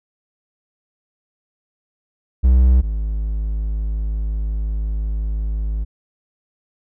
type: tone pair in turn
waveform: triangle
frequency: 62.8 / 52.81 Hz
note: B1 / G#1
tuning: +30 / +30 cents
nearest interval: minor third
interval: 300 cents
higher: first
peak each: -7 / -17 dBFS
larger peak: first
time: 2.43-2.82 / 2.82-5.85 s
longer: second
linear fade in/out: 20 ms
effects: none